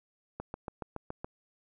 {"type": "click train", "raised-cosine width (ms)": 1, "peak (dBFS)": -23, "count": 7, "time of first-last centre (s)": [0.4, 1.245], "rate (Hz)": 7.1, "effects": []}